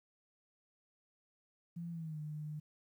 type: tone with pitch glide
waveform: sine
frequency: 170 to 151.45 Hz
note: F3 to D#3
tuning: -46 to -46 cents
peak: -40 dBFS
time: 1.76-2.6 s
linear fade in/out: 10 ms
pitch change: -200 cents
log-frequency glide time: 1.91-2.19 s
effects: 12-bit